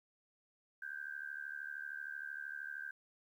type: tone with amplitude modulation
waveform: sine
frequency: 1568 Hz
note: G6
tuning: in tune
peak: -38 dBFS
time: 0.82-2.91 s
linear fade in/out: 5 ms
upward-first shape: sine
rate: 73 Hz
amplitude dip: 90%
effects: 12-bit